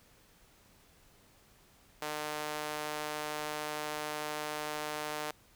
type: tone with high-pass filter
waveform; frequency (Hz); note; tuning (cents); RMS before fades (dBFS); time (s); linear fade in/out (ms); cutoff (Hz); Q
sawtooth; 151.1; D3; +50; -38; 2.02-5.31; 2; 600; 0.89
effects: pink hiss -63 dBFS RMS until 5.55 s